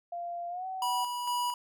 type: tone with pitch glide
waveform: sine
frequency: 693 to 755.7 Hz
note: F5 to F#5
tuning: -14 to +36 cents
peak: -34 dBFS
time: 0.12-1.04 s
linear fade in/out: 5 ms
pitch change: +150 cents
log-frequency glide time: 0.49-0.66 s
type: tone with tremolo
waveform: square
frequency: 975 Hz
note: B5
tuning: 23 cents flat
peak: -29 dBFS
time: 0.82-1.54 s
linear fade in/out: 2 ms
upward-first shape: square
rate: 2.2 Hz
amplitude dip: 40%
effects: none